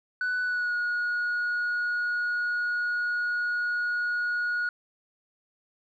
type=tone with pitch glide; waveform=sine; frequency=1490 to 1448.4 Hz; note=F#6 to F#6; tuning=+12 to -37 cents; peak=-23 dBFS; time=0.21-4.69 s; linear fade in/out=2 ms; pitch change=-49 cents; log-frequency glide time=0.43-0.74 s; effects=tanh soft clip ceiling -24 dBFS